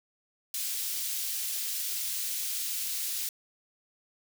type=high-pass noise; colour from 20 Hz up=white; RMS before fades=-33 dBFS; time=0.54-3.29 s; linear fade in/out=2 ms; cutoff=3200 Hz; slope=12 dB/octave; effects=none